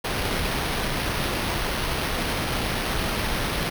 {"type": "noise with sample-and-hold", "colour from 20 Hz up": "pink", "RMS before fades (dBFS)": -26, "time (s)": [0.04, 3.7], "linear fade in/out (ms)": 10, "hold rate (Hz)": 7350, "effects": []}